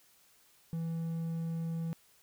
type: tone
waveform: triangle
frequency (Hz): 164.81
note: E3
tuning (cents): 0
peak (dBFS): -31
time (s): 0.73-1.93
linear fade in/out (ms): 0
effects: white hiss -65 dBFS RMS until 2.22 s